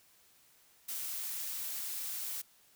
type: noise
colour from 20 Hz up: blue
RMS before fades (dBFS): -39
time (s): 0.88-2.42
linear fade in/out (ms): 10
effects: white hiss -65 dBFS RMS until 2.75 s